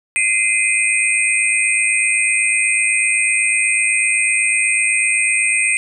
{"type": "tone cluster", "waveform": "sine", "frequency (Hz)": [2074, 2429, 2537, 8510], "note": ["C7", "D#7", "D#7", "C9"], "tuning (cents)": [-16, -42, 33, 28], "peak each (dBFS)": -19, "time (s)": [0.16, 5.77], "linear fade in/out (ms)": 0, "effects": []}